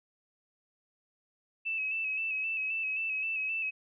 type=tone with vibrato; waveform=sine; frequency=2603 Hz; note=E7; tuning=22 cents flat; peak=-30 dBFS; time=1.65-3.71 s; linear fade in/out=20 ms; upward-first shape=square; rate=3.8 Hz; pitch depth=33 cents each way; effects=none